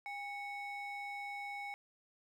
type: ring-modulated tone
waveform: triangle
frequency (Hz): 1513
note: F#6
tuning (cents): +38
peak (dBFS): -36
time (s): 0.06-1.74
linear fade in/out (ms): 0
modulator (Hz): 703
effects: none